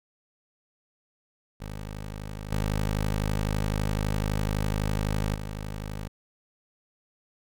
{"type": "tone with level steps", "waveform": "15% pulse", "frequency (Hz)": 51.91, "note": "G#1", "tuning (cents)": 0, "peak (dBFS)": [-29, -19, -27], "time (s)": [1.6, 6.08], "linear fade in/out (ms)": 10, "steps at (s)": [2.52, 5.35], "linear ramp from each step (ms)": 2, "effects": []}